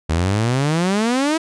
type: exponential sweep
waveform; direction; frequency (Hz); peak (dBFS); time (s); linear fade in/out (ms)
sawtooth; up; 77 to 329.6; -12; 0.09-1.38; 10
effects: resampled to 22050 Hz